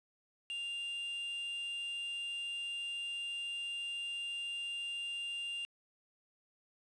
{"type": "tone with quantisation", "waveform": "triangle", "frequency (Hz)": 2794, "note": "F7", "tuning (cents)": 0, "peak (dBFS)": -36, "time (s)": [0.5, 5.65], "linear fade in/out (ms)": 0, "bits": 9, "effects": ["resampled to 22050 Hz"]}